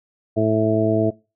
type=harmonic tone; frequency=109.3 Hz; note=A2; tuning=11 cents flat; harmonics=1 / 2 / 3 / 4 / 5 / 6; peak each=-23 / -24 / -21 / -23 / -32 / -20 dBFS; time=0.36-1.11 s; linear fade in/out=20 ms; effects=noise-tail reverb RT60 0.3 s tail -23 dB re dry